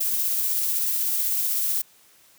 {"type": "noise with tremolo", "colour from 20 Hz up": "violet", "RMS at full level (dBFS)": -23, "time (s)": [0, 1.82], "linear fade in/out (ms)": 10, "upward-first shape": "triangle", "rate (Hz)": 16, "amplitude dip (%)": 25, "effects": ["white hiss -56 dBFS RMS until 2.38 s", "high-pass 60 Hz 12 dB/octave"]}